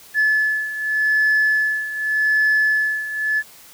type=beating tone pair; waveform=sine; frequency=1725 / 1725.85 Hz; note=A6 / A6; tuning=-35 / -34 cents; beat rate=0.85 Hz; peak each=-16 / -20 dBFS; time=0.14-3.43 s; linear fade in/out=50 ms; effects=tanh soft clip ceiling -11 dBFS + white hiss -45 dBFS RMS until 3.73 s